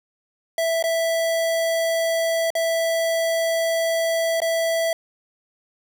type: tone with dropouts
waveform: square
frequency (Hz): 659.3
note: E5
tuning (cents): 0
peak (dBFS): -20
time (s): 0.58-4.93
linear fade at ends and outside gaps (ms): 2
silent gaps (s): 0.826-0.839 / 2.504-2.552 / 4.403-4.418
effects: none

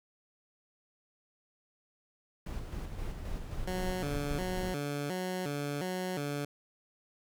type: noise with tremolo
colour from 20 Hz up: brown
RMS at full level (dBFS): -37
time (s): 2.46-4.73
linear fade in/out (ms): 5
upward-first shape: square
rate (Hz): 3.8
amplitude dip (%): 35
type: tone with vibrato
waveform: 15% pulse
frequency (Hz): 162.9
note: E3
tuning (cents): -20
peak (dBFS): -27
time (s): 3.67-6.45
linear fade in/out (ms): 5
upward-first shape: square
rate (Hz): 1.4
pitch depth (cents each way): 210
effects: none

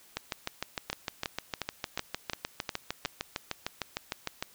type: two click trains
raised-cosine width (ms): 0.2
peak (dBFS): -14 / -14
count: 29 / 7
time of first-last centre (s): 0.17-4.425 / 0.9-3.051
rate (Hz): 6.58 / 2.79
effects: white hiss -58 dBFS RMS until 4.54 s

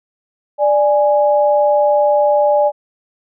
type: tone pair together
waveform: sine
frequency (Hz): 590 / 830.6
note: D5 / G#5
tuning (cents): +8 / 0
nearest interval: tritone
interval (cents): 592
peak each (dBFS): -11 / -15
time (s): 0.58-2.72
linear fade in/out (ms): 50
effects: none

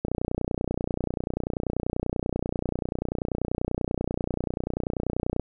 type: click train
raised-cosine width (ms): 2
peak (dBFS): -13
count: 163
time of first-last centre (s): 0.05-5.397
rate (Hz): 30.3
effects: none

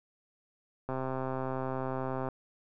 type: click train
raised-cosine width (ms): 1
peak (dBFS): -21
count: 184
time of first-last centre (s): 0.89-2.287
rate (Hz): 131
effects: none

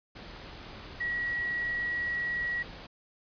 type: tone in noise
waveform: sine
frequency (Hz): 1919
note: A#6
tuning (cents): +50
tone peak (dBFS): -29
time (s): 1-2.63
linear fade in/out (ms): 10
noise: pink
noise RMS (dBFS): -45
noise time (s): 0.15-2.87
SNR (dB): +13
effects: resampled to 11025 Hz

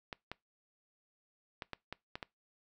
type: clicks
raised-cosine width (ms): 0.3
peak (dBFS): -24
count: 7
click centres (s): 0.128 / 0.316 / 1.622 / 1.733 / 1.926 / 2.155 / 2.228
effects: noise-tail reverb RT60 0.2 s tail -23 dB re dry

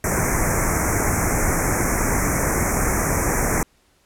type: band-stop noise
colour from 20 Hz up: pink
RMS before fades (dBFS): -20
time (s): 0.04-3.63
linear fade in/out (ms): 2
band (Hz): 2300 to 5700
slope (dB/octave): 96
effects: pink hiss -60 dBFS RMS until 4.05 s + low-pass 12000 Hz 12 dB/octave

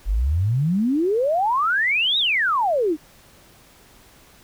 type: exponential two-way sweep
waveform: sine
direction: up then down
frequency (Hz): 43.6 to 3863 to 285.9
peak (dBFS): -17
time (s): 0.05-2.97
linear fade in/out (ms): 50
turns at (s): 2.18
effects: pink hiss -51 dBFS RMS until 4.43 s

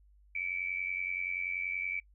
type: tone with amplitude modulation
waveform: sine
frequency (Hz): 2300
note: D7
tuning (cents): -37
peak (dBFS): -29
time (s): 0.35-2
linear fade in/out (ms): 5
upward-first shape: sine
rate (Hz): 90.5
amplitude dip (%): 80
effects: noise-tail reverb RT60 0.1 s tail -23 dB re dry + added 50 Hz sine -59 dBFS peak until 2.14 s

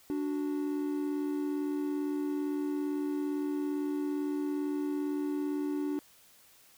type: tone pair together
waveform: triangle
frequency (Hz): 292.5 / 370.2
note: D4 / F#4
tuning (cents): -7 / +1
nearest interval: major third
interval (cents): 408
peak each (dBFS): -29 / -35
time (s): 0.1-5.99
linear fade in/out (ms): 0
effects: white hiss -60 dBFS RMS until 6.77 s

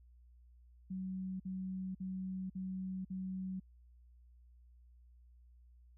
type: tone bursts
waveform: sine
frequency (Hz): 187.6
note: F#3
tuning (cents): +24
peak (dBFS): -38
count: 5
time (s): 0.9-3.6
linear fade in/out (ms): 10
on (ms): 500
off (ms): 50
effects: added 60 Hz sine -59 dBFS peak until 5.97 s

